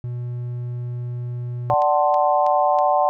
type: tone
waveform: triangle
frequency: 121.8 Hz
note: B2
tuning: 24 cents flat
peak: -23 dBFS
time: 0.04-1.74 s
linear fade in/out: 0 ms
type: chord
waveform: sine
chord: D dominant seventh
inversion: none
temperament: equal with one note detuned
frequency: 587.3 / 749.9 / 880 / 1046.5 Hz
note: D5 / F#5 / A5 / C6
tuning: 0 / +23 / 0 / 0 cents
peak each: -20 / -18 / -22 / -23 dBFS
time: 1.7-3.09 s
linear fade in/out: 0 ms
type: click train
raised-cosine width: 0.2 ms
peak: -21 dBFS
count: 4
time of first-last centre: 1.82-2.788 s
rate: 3.1 Hz
effects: none